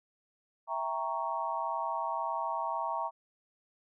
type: chord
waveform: sine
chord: E diminished seventh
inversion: none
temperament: equal with one note detuned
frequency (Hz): 659.3 / 790.4 / 932.3 / 1108.7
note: E5 / G5 / Bb5 / Db6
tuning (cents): 0 / +14 / 0 / 0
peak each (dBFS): -38 / -39 / -34 / -37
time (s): 0.67-3.11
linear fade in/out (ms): 50
effects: none